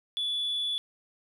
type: tone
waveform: sine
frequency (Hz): 3441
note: A7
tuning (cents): -39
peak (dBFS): -26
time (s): 0.17-0.78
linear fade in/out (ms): 0
effects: tanh soft clip ceiling -25 dBFS + 11-bit